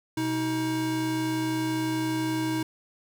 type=tone pair together; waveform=square; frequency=125.6 / 317 Hz; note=B2 / D#4; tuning=+30 / +32 cents; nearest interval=octave + major third; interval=1602 cents; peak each=-34 / -27 dBFS; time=0.17-2.63 s; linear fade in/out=5 ms; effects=none